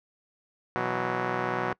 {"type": "chord", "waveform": "5% pulse", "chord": "B suspended fourth", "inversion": "none", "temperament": "just", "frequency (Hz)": [123.47, 164.63, 185.21], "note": ["B2", "E3", "F#3"], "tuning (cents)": [0, -2, 2], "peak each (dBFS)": [-20, -25, -19], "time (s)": [0.76, 1.73], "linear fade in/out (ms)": 0, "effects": ["noise-tail reverb RT60 0.1 s tail -23 dB re dry", "low-pass 2000 Hz 12 dB/octave"]}